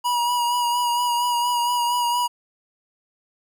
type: tone with vibrato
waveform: square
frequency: 964 Hz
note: B5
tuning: 42 cents flat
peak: -20 dBFS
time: 0.04-2.28 s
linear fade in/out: 20 ms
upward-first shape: sine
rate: 4.3 Hz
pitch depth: 25 cents each way
effects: 10-bit